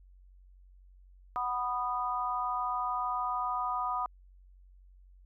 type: chord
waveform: sine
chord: B major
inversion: second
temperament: just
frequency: 740.8 / 987.8 / 1234.7 Hz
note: F#5 / B5 / D#6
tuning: +2 / 0 / -14 cents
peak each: -36 / -34 / -33 dBFS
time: 1.36-4.06 s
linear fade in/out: 0 ms
effects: added 46 Hz sine -54 dBFS peak until 5.25 s